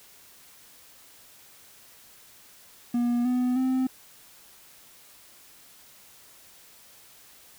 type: tone with pitch steps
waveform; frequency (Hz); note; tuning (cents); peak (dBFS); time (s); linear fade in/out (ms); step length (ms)
triangle; 240.2 / 249.5 / 259.2; B3 / B3 / C4; -48 / +18 / -16; -20; 2.94-3.87; 5; 310
effects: white hiss -53 dBFS RMS until 7.58 s